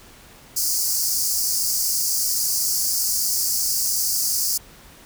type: high-pass noise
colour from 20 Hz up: pink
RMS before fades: -22 dBFS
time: 0.56-4.58 s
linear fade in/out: 10 ms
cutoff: 4600 Hz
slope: 96 dB/octave
effects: pink hiss -47 dBFS RMS until 5.05 s